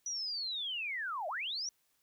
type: linear two-way sweep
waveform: sine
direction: down then up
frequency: 5920 to 587.3 to 5920 Hz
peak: -35 dBFS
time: 0.06-1.69 s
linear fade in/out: 2 ms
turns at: 1.28 s
effects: white hiss -75 dBFS RMS until 2.02 s